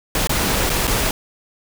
pink noise with dropouts, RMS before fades -19 dBFS, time 0.15-1.11 s, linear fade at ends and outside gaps 2 ms, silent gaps 0.272-0.294 / 0.696-0.7 / 0.871-0.876 s, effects none

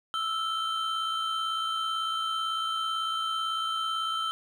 triangle tone cluster, 1313 / 1371 / 3102 Hz, E6 / F6 / G7, -7 / -32 / -19 cents, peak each -28 / -37 / -31 dBFS, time 0.14-4.31 s, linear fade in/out 0 ms, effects none

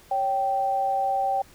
sine tone pair together, 555.1 / 779 Hz, C#5 / G5, +2 / -11 cents, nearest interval tritone, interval 587 cents, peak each -30 / -22 dBFS, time 0.11-1.42 s, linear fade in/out 5 ms, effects pink hiss -53 dBFS RMS until 1.54 s

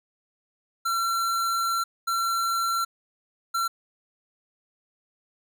square tone bursts at uneven times, 1358 Hz, F6, 49 cents flat, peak -24 dBFS, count 3, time 0.85-1.84 / 2.07-2.85 / 3.54-3.68 s, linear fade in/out 10 ms, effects 10-bit

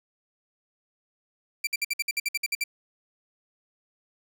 sawtooth tone bursts, 2349 Hz, D7, in tune, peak -21 dBFS, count 12, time 1.64-2.639 s, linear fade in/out 5 ms, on 31 ms, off 57 ms, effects none

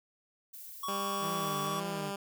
violet noise, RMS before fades -47 dBFS, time 0.53-1.68 s, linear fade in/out 10 ms
square tone with pitch glide, 1121 to 1134.7 Hz, C#6 to C#6, +19 to +40 cents, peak -35 dBFS, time 0.83-1.8 s, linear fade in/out 5 ms, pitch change +21 cents, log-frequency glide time 1.11-1.47 s
10% pulse tone, 198.8 Hz, G3, 25 cents sharp, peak -27 dBFS, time 0.88-2.16 s, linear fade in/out 5 ms
sawtooth tone with vibrato, 158.8 Hz, D#3, 36 cents sharp, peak -35 dBFS, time 1.2-2.13 s, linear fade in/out 50 ms, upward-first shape triangle, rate 1.9 Hz, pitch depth 140 cents each way
effects none

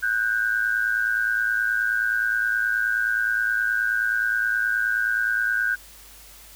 sine tone pair together, 1480 / 1589.5 Hz, F#6 / G6, 0 / +24 cents, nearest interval minor second, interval 124 cents, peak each -23 dBFS, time 0.02-5.76 s, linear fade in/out 20 ms, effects added 50 Hz sine -51 dBFS peak until 6.55 s + white hiss -47 dBFS RMS until 6.55 s

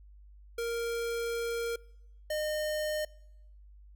square tone pair in turn, 466.2 / 610.2 Hz, A#4 / D#5, 0 / -34 cents, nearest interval perfect fourth, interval 466 cents, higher second, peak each -32 / -31 dBFS, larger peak second, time 0.58-1.76 / 2.3-3.05 s, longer first, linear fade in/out 5 ms, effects noise-tail reverb RT60 0.9 s tail -25 dB re dry + added 50 Hz sine -51 dBFS peak until 3.95 s

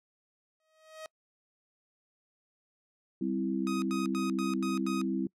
sawtooth tone with exponential growth, 631 Hz, D#5, 24 cents sharp, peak -35 dBFS, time 0.6-1.06 s, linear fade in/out 1 ms, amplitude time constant 100 ms
sine chord, C major, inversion second, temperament equal, 196 / 261.6 / 329.6 Hz, G3 / C4 / E4, 0 / 0 / 0 cents, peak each -33 dBFS, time 3.21-5.27 s, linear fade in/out 5 ms
sawtooth tone bursts, 1253 Hz, D#6, 12 cents sharp, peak -33 dBFS, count 6, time 3.67-5.015 s, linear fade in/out 0 ms, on 150 ms, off 89 ms
effects noise-tail reverb RT60 0.1 s tail -25 dB re dry + low-pass 10000 Hz 12 dB/octave

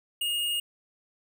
square tone, 2852 Hz, F7, 36 cents sharp, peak -27 dBFS, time 0.21-0.6 s, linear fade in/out 5 ms, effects none

